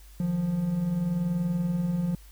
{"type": "tone pair together", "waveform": "triangle", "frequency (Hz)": [154.69, 175.3], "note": ["D#3", "F3"], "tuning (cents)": [-10, 7], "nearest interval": "major second", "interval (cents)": 217, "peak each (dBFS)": [-32, -23], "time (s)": [0.2, 2.15], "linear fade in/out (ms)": 2, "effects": ["added 50 Hz sine -47 dBFS peak until 2.31 s", "white hiss -57 dBFS RMS until 2.31 s"]}